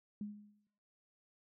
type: tone with exponential decay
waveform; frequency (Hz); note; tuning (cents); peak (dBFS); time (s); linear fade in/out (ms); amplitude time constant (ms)
sine; 207.7; G#3; 0; -37; 0.21-0.67; 2; 100
effects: noise-tail reverb RT60 0.9 s tail -22 dB re dry